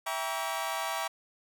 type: chord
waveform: sawtooth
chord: E diminished seventh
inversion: none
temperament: just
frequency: 659.3 / 791.1 / 949.3 / 1139.2 Hz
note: E5 / G5 / Bb5 / Db6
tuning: 0 / +16 / +31 / +47 cents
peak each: -33 dBFS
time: 0.06-1.08 s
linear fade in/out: 10 ms
effects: none